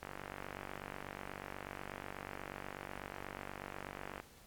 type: click train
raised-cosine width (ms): 0.5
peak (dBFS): -28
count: 202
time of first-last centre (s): 0.03-4.2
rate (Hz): 48.2
effects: pink hiss -61 dBFS RMS until 4.46 s + AAC 64 kbps

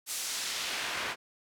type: noise with band-pass filter sweep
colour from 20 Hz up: pink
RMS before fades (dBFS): -35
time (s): 0.06-1.16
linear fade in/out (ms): 50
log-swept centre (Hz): 9100 to 1600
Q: 0.78
effects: none

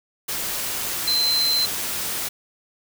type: tone in noise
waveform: sine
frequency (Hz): 4088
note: C8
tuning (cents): -41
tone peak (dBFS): -18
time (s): 1.07-1.66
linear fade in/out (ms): 10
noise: white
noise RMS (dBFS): -27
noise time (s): 0.28-2.29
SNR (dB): +6
effects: none

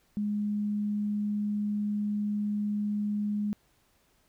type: tone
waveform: sine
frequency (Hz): 207.7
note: G#3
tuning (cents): 0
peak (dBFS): -27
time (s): 0.17-3.53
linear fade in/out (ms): 0
effects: pink hiss -68 dBFS RMS until 4.28 s

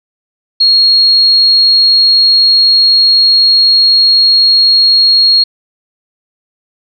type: tone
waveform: sine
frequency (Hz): 4288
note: C8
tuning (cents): +42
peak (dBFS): -4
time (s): 0.6-5.44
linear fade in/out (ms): 10
effects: none

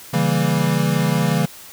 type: chord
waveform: square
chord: C# diminished seventh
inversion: none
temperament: equal with one note detuned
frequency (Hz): 139.72 / 164.81 / 196 / 233.1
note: C#3 / E3 / G3 / Bb3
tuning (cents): +14 / 0 / 0 / 0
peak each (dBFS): -22 / -20 / -24 / -25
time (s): 0.13-1.46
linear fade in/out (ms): 10
effects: white hiss -40 dBFS RMS until 1.72 s

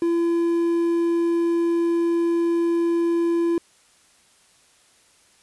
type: tone with quantisation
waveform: triangle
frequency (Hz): 338.6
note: E4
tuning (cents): +46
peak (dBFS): -16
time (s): 0.02-3.58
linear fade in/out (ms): 2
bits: 7
effects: white hiss -57 dBFS RMS until 5.42 s + resampled to 24000 Hz

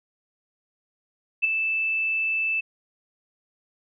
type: tone with ADSR envelope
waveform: sine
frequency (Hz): 2637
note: E7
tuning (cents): 0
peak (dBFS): -15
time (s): 1.42-2.61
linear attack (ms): 23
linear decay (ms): 14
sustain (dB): -7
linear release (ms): 14
effects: none

